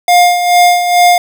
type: tone with tremolo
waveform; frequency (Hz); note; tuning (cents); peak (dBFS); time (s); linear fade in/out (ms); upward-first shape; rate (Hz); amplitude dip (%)
square; 708; F5; +23; -4; 0.08-1.18; 2; sine; 2.3; 60
effects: none